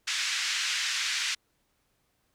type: band-pass noise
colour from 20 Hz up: pink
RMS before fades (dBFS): -30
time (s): 0.07-1.35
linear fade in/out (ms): 10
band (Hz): 1700 to 6800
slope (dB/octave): 24
effects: pink hiss -73 dBFS RMS until 2.34 s